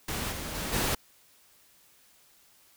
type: noise with level steps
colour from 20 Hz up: pink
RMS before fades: -33 / -37 / -34 / -28 dBFS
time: 0.08-0.95 s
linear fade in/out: 5 ms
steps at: 0.31 / 0.54 / 0.72 s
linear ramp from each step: 20 ms
effects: white hiss -61 dBFS RMS until 2.76 s